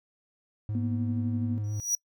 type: tone with vibrato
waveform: triangle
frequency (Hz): 105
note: G#2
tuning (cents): +19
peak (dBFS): -27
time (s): 0.69-1.8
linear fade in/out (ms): 0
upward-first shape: triangle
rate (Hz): 7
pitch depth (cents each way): 27
type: tone with tremolo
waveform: sine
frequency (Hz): 241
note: B3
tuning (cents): -42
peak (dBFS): -27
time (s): 0.75-1.58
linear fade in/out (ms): 0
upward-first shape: sine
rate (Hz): 12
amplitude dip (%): 50
type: tone with exponential growth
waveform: square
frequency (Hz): 5800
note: F#8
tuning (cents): -35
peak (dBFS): -21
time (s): 1.64-1.95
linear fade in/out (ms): 2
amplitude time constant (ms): 67
effects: noise-tail reverb RT60 0.1 s tail -26 dB re dry